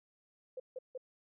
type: tone bursts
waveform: sine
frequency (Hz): 512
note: C5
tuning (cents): -38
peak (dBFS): -39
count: 3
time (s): 0.57-0.977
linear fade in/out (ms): 5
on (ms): 29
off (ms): 160
effects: none